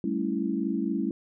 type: chord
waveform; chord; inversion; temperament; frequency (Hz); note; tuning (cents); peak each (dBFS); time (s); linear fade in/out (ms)
sine; A dominant seventh; third; equal; 196 / 220 / 277.2 / 329.6; G3 / A3 / C#4 / E4; 0 / 0 / 0 / 0; -31; 0.04-1.11; 2
effects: none